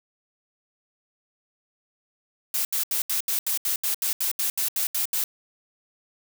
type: noise bursts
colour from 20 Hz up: blue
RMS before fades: -25 dBFS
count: 15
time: 2.54-5.24 s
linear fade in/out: 2 ms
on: 110 ms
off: 75 ms
effects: none